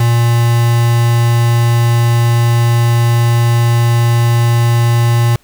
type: tone with quantisation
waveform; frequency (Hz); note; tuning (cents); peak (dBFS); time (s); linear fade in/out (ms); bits
triangle; 117.8; A#2; +19; -6; 0-5.36; 5; 3
effects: pink hiss -51 dBFS RMS until 5.43 s